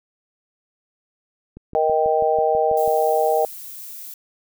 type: click train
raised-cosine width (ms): 3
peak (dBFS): -25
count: 9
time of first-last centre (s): 1.57-2.877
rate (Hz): 6.12
type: harmonic tone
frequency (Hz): 156.7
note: D#3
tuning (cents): +13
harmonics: 3 / 4 / 5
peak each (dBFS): -20 / -20 / -20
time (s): 1.75-3.45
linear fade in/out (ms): 0
type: noise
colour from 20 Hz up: violet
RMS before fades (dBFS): -36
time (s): 2.77-4.14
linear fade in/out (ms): 2
effects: none